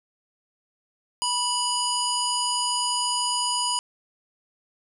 harmonic tone with a mistuned harmonic, 984 Hz, B5, 7 cents flat, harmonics 1 / 3 / 5 / 7 / 9 / 10, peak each -27 / -29 / -29 / -32 / -33 / -33 dBFS, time 1.22-3.79 s, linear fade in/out 0 ms, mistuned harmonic 1, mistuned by -17 cents, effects none

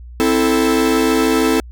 45% pulse chord, A minor, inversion first, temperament equal with one note detuned, 261.6 / 328.1 / 440 Hz, C4 / E4 / A4, 0 / -8 / 0 cents, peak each -17 dBFS, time 0.2-1.6 s, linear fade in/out 0 ms, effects added 60 Hz sine -32 dBFS peak until 1.71 s

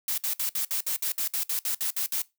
blue noise bursts, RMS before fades -28 dBFS, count 14, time 0.08-2.219 s, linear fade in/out 2 ms, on 98 ms, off 59 ms, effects noise-tail reverb RT60 0.2 s tail -20 dB re dry

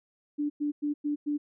sine tone bursts, 293.7 Hz, D4, in tune, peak -26 dBFS, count 5, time 0.38-1.38 s, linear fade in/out 20 ms, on 120 ms, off 100 ms, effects none

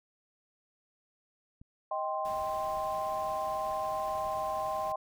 click, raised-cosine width 5 ms, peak -39 dBFS, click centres 1.615 s
sine chord, C minor, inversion first, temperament just, 627.9 / 784.9 / 1046.5 Hz, Eb5 / G5 / C6, +16 / +2 / 0 cents, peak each -35 dBFS, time 1.91-4.96 s, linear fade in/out 5 ms
pink noise, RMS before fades -50 dBFS, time 2.25-4.92 s, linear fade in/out 0 ms
effects none

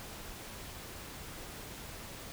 silence, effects pink hiss -46 dBFS RMS until 2.32 s

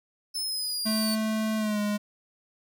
sawtooth linear sweep, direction down, 5274 to 4500 Hz, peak -26 dBFS, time 0.34-1.16 s, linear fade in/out 20 ms
square tone with pitch glide, 218.2 to 207.6 Hz, A3 to G#3, -14 to 0 cents, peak -26 dBFS, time 0.85-1.98 s, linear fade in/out 20 ms, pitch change -86 cents, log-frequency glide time 1.57-1.8 s
effects none

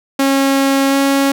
sawtooth tone with pitch glide, 273 to 275.5 Hz, C#4 to C#4, -26 to -11 cents, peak -7 dBFS, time 0.19-1.32 s, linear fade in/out 5 ms, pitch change +15 cents, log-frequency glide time 0.89-0.96 s, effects none

